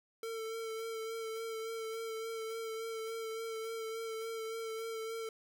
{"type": "tone with vibrato", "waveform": "square", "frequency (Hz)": 449.1, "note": "A4", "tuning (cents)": 35, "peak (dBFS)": -39, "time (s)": [0.23, 5.29], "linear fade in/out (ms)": 2, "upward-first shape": "sine", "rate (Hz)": 3.5, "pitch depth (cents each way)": 24, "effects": []}